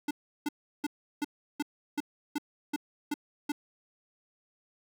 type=tone bursts; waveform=square; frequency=293.7 Hz; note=D4; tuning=in tune; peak=-29 dBFS; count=10; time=0.08-3.52 s; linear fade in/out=5 ms; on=29 ms; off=350 ms; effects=none